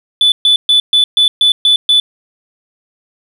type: tone bursts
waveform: sine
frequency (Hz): 3480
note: A7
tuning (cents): -20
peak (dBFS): -4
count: 8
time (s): 0.21-2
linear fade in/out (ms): 2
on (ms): 110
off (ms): 130
effects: tanh soft clip ceiling -4 dBFS + 7-bit